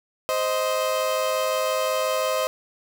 30% pulse tone pair together, 521 / 626.6 Hz, C5 / D#5, -7 / +12 cents, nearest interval minor third, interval 319 cents, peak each -22 dBFS, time 0.29-2.47 s, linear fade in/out 0 ms, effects none

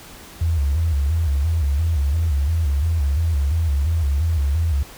sine tone with vibrato, 76 Hz, D#2, 40 cents flat, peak -16 dBFS, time 0.41-4.83 s, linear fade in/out 5 ms, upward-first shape square, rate 2.9 Hz, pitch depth 140 cents each way, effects pink hiss -41 dBFS RMS until 4.97 s

